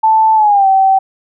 sine tone with pitch glide, 880 to 770.5 Hz, A5 to G5, 0 to -30 cents, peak -6 dBFS, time 0.03-0.99 s, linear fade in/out 10 ms, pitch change -230 cents, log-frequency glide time 0.35-0.67 s, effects none

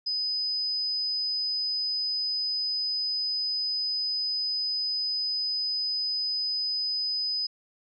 sine tone, 5010 Hz, D#8, 11 cents sharp, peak -26 dBFS, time 0.06-7.47 s, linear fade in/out 10 ms, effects none

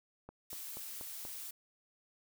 click train, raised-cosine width 1 ms, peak -34 dBFS, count 5, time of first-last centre 0.29-1.252 s, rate 4.16 Hz
blue noise, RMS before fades -45 dBFS, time 0.5-1.51 s, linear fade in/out 5 ms
effects none

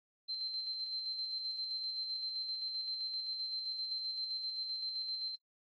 sine tone with tremolo, 4112 Hz, C8, 31 cents flat, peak -36 dBFS, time 0.28-5.36 s, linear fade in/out 20 ms, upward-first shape square, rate 7.7 Hz, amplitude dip 35%, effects noise-tail reverb RT60 0.1 s tail -19 dB re dry + AAC 32 kbps

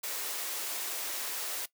white high-pass noise, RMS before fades -36 dBFS, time 0.03-1.66 s, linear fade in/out 10 ms, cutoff 330 Hz, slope 24 dB/octave, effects noise-tail reverb RT60 0.1 s tail -18 dB re dry

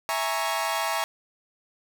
sawtooth chord, A# half-diminished seventh, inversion second, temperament equal, 659.3 / 830.6 / 932.3 / 1108.7 Hz, E5 / G#5 / A#5 / C#6, 0 / 0 / 0 / 0 cents, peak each -27 dBFS, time 0.09-1.04 s, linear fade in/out 0 ms, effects none

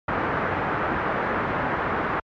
white low-pass noise, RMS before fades -25 dBFS, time 0.08-2.2 s, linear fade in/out 5 ms, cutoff 1600 Hz, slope 24 dB/octave, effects high-pass 60 Hz 12 dB/octave + MP3 64 kbps

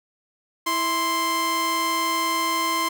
sawtooth tone pair together, 328.5 / 1046 Hz, E4 / C6, -6 / -1 cents, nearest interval octave + minor sixth, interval 2005 cents, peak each -26 / -18 dBFS, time 0.66-2.89 s, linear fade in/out 10 ms, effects none

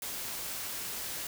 white noise, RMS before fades -38 dBFS, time 0.02-1.27 s, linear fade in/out 2 ms, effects none

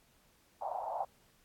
white band-pass noise, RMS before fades -38 dBFS, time 0.61-1.05 s, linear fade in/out 5 ms, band 650 to 870 Hz, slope 48 dB/octave, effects pink hiss -68 dBFS RMS until 1.44 s + AAC 64 kbps

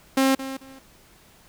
sawtooth tone with echo, 267.2 Hz, C4, 36 cents sharp, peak -13 dBFS, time 0.17-0.35 s, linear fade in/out 5 ms, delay 220 ms, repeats 2, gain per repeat -13 dB, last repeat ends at 0.79 s, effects pink hiss -54 dBFS RMS until 1.48 s

